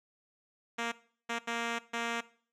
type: tone bursts at uneven times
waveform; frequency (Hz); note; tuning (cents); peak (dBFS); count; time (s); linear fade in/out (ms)
5% pulse; 233.1; A#3; 0; -21; 4; 0.78-0.92 / 1.29-1.39 / 1.47-1.79 / 1.93-2.21; 10
effects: noise-tail reverb RT60 0.5 s tail -19 dB re dry + low-pass 6000 Hz 12 dB/octave